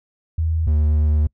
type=tone pair in turn; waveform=sine / triangle; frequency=80.7 / 75.75 Hz; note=E2 / D#2; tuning=-36 / -46 cents; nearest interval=minor second; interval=110 cents; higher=first; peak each=-17 / -12 dBFS; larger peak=second; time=0.38-0.67 / 0.67-1.27 s; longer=second; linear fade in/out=5 ms; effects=noise-tail reverb RT60 0.1 s tail -26 dB re dry